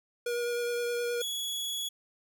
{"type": "tone with vibrato", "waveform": "square", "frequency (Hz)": 478.5, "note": "A#4", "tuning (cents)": 45, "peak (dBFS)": -30, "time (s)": [0.26, 1.22], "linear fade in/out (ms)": 5, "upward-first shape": "triangle", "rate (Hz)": 9.6, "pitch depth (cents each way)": 14}
{"type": "tone", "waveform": "sawtooth", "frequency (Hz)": 3369, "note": "G#7", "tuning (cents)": 24, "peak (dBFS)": -29, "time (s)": [1.2, 1.89], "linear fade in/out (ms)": 10}
{"effects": []}